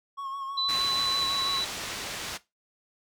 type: tone with vibrato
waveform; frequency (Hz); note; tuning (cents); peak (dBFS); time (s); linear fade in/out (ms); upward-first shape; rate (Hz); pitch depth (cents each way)
triangle; 1094; C#6; -23; -31; 0.17-1.61; 20; sine; 6.2; 35
type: tone with pitch glide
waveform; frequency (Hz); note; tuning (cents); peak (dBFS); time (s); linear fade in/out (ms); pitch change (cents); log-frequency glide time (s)
sine; 3990 to 3951; B7 to B7; +17 to 0; -26; 0.57-1.65; 10; -17; 1.2-1.25
type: low-pass noise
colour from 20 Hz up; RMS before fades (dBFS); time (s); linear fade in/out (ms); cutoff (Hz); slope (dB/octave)
white; -36; 0.68-2.38; 20; 5400; 12
effects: noise-tail reverb RT60 0.2 s tail -17 dB re dry